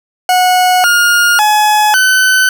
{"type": "tone with pitch steps", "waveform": "40% pulse", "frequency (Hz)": [732, 1422, 847, 1516], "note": ["F#5", "F6", "G#5", "F#6"], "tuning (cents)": [-19, 31, 34, 42], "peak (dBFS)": -6, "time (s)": [0.29, 2.49], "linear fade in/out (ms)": 2, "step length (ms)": 550, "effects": []}